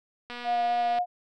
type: click train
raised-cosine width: 0.3 ms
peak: -23 dBFS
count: 167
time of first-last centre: 0.3-0.986 s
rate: 242 Hz
type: tone with vibrato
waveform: sine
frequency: 711 Hz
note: F5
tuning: 31 cents sharp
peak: -23 dBFS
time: 0.44-1.06 s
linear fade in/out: 50 ms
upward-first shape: sine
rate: 3.9 Hz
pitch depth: 10 cents each way
effects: none